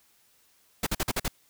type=noise bursts; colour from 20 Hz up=pink; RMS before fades=-27 dBFS; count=6; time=0.83-1.281 s; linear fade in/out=5 ms; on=36 ms; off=47 ms; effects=white hiss -64 dBFS RMS until 1.49 s